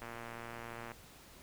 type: click train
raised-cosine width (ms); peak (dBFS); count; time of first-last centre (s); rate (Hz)
0.5; -30; 106; 0.02-0.917; 117
effects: pink hiss -57 dBFS RMS until 1.42 s